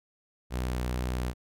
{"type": "tone with vibrato", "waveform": "sawtooth", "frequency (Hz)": 62, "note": "B1", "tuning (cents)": 7, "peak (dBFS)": -25, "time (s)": [0.5, 1.34], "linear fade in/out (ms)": 50, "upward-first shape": "sine", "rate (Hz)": 2.3, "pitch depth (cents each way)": 10, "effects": []}